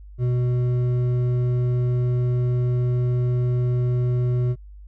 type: tone with hard clipping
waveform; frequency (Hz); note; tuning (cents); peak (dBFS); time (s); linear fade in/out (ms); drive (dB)
sine; 123.47; B2; 0; -20; 0.18-4.56; 50; 7
effects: added 50 Hz sine -39 dBFS peak until 4.87 s